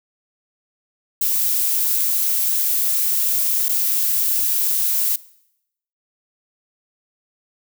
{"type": "noise with dropouts", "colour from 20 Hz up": "violet", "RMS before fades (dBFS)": -19, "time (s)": [1.21, 5.16], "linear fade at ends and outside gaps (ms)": 5, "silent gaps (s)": [3.684, 3.691], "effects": ["noise-tail reverb RT60 0.8 s tail -21 dB re dry"]}